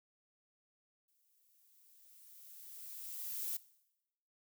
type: noise with exponential growth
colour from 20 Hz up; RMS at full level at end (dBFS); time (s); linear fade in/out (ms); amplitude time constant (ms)
violet; -38; 1.08-3.57; 5; 540
effects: noise-tail reverb RT60 0.9 s tail -20 dB re dry